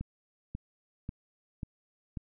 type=click train; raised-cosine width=5 ms; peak=-24 dBFS; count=5; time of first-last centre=0.01-2.172 s; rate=1.85 Hz; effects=none